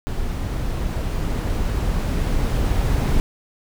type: noise with level ramp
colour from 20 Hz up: brown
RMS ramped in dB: -25 to -18 dBFS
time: 0.07-3.2 s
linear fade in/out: 0 ms
effects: none